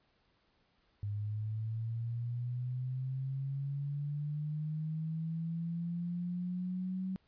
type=linear sweep; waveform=sine; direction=up; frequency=101.8 to 189.1 Hz; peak=-34 dBFS; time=1.03-7.16 s; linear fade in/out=0 ms; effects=pink hiss -73 dBFS RMS until 7.27 s + resampled to 11025 Hz